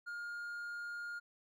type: tone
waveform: triangle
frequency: 1417 Hz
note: F6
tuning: 25 cents sharp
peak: -39 dBFS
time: 0.06-1.2 s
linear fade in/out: 20 ms
effects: none